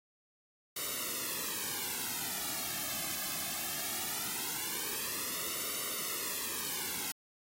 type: noise with flanger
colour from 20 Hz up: white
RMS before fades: -37 dBFS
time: 0.76-7.12 s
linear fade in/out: 5 ms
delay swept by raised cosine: 1.2 to 2.13 ms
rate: 0.2 Hz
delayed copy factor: -0.95
effects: AAC 48 kbps